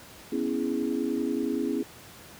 sine chord, C# minor seventh, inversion third, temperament equal, 246.9 / 277.2 / 329.6 / 415.3 Hz, B3 / C#4 / E4 / G#4, 0 / 0 / 0 / 0 cents, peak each -31 / -30 / -31 / -33 dBFS, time 0.32-1.83 s, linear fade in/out 5 ms, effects pink hiss -48 dBFS RMS until 2.39 s + high-pass 80 Hz 12 dB/octave

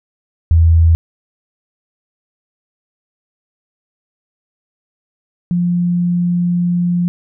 sine tone pair in turn, 82.41 / 175.33 Hz, E2 / F3, 0 / +7 cents, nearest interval octave + minor second, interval 1307 cents, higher second, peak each -6 / -12 dBFS, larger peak first, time 0.51-0.95 / 5.51-7.08 s, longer second, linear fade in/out 0 ms, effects none

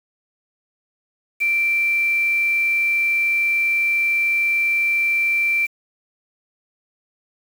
sine tone with quantisation, 2349 Hz, D7, in tune, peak -16 dBFS, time 1.4-5.67 s, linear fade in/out 20 ms, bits 6, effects none

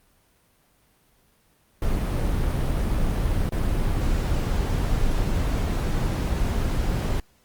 brown noise with dropouts, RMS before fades -23 dBFS, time 1.82-7.2 s, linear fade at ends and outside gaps 2 ms, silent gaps 3.492-3.521 s, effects pink hiss -62 dBFS RMS until 7.44 s + Opus 32 kbps

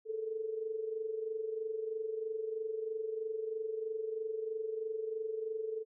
sine tone with amplitude modulation, 440 Hz, A4, in tune, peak -32 dBFS, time 0.05-5.85 s, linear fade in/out 50 ms, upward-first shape sine, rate 23.1 Hz, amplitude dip 65%, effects none

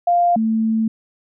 sine tone pair in turn, 698.5 / 222.1 Hz, F5 / A3, 0 / +16 cents, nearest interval octave + minor sixth, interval 1984 cents, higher first, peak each -12 / -15 dBFS, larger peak first, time 0.07-0.36 / 0.36-0.88 s, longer second, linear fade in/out 5 ms, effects none

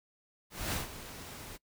pink noise with ADSR envelope, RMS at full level -33 dBFS, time 0.5-1.58 s, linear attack 230 ms, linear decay 140 ms, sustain -13 dB, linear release 28 ms, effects noise-tail reverb RT60 0.1 s tail -24 dB re dry

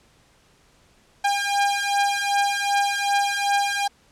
sawtooth beating tone pair, 804 / 806.6 Hz, G5 / G5, +44 / +49 cents, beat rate 2.6 Hz, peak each -19 dBFS, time 1.24-3.88 s, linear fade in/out 10 ms, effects pink hiss -58 dBFS RMS until 4.11 s + low-pass 9000 Hz 12 dB/octave

